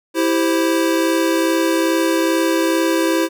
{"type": "chord", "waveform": "square", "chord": "C major", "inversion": "first", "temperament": "equal", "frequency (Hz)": [329.6, 392, 523.3], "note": ["E4", "G4", "C5"], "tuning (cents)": [0, 0, 0], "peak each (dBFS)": [-17, -23, -22], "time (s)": [0.14, 3.29], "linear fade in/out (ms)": 50, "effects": []}